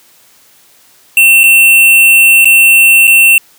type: tone with dropouts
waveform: square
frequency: 2700 Hz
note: E7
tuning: 41 cents sharp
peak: -3 dBFS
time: 1.17-3.38 s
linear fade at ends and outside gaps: 2 ms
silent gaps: 1.434-1.438 / 2.446-2.455 / 3.071-3.076 s
effects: white hiss -45 dBFS RMS until 3.58 s + high-pass 100 Hz 12 dB/octave